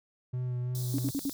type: tone with vibrato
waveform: triangle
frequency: 124.6 Hz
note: B2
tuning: 16 cents sharp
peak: -28 dBFS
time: 0.33-1.11 s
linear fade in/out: 10 ms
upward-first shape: sine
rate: 2.9 Hz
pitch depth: 19 cents each way
type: band-stop noise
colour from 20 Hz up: white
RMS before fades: -42 dBFS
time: 0.75-1.33 s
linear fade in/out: 0 ms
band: 220 to 3500 Hz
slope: 96 dB/octave
type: tone bursts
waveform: sine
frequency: 277.2 Hz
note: C#4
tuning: in tune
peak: -28 dBFS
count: 4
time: 0.94-1.296 s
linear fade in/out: 0 ms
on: 44 ms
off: 60 ms
effects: none